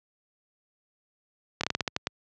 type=slowing click train; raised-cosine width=0.2 ms; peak=-9 dBFS; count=9; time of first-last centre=1.61-2.071 s; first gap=25 ms; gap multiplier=1.23; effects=high-pass 80 Hz 12 dB/octave + low-pass 7000 Hz 12 dB/octave